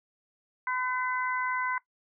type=harmonic tone; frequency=506 Hz; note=B4; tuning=42 cents sharp; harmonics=2 / 3 / 4; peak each=-31 / -33 / -34 dBFS; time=0.67-1.78 s; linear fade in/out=2 ms; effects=noise-tail reverb RT60 0.1 s tail -18 dB re dry